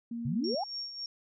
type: tone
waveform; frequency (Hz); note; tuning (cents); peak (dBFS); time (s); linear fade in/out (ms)
sine; 233.7; A#3; +5; -34; 0.11-0.55; 5
type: exponential sweep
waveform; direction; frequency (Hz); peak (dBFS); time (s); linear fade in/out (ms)
sine; up; 119.5 to 864; -30; 0.25-0.64; 5
type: tone with tremolo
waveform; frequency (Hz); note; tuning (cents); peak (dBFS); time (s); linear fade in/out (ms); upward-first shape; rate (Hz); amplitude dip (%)
sine; 5530; F8; -18; -34; 0.44-1.06; 2; sine; 3.6; 60
effects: none